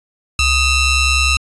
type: ring-modulated tone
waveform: sawtooth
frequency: 1315 Hz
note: E6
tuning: 5 cents flat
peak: -5 dBFS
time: 0.39-1.37 s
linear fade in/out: 2 ms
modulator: 1380 Hz
effects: resampled to 22050 Hz